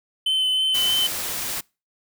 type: tone with vibrato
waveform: triangle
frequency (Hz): 3053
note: G7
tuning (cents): -46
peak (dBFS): -17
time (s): 0.26-1.07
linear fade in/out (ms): 5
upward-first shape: sine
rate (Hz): 3.2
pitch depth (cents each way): 12
type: noise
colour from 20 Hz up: white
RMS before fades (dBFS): -28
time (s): 0.74-1.61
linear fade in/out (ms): 10
effects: noise-tail reverb RT60 0.3 s tail -26 dB re dry